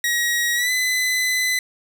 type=tone with pitch glide; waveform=sawtooth; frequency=1900 to 2013 Hz; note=A#6 to B6; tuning=+33 to +33 cents; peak=-15 dBFS; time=0.04-1.59 s; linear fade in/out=2 ms; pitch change=+100 cents; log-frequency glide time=0.55-0.71 s; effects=none